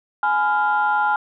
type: chord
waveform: sine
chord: F diminished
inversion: first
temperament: just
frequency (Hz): 838.1 / 1005.8 / 1396.9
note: Ab5 / Cb6 / F6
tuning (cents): +16 / +31 / 0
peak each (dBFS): -18 / -24 / -20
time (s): 0.23-1.16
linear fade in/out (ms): 2
effects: tanh soft clip ceiling -9 dBFS